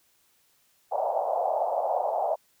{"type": "band-pass noise", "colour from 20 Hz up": "pink", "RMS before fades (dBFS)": -27, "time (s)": [0.91, 2.36], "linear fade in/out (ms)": 20, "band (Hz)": [590, 820], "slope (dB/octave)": 48, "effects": ["white hiss -66 dBFS RMS until 2.6 s"]}